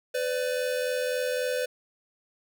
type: tone pair together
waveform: square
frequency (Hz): 503.6 / 587.3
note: B4 / D5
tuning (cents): +34 / 0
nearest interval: minor third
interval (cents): 266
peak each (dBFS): -28 / -33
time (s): 0.14-1.66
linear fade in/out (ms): 10
effects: none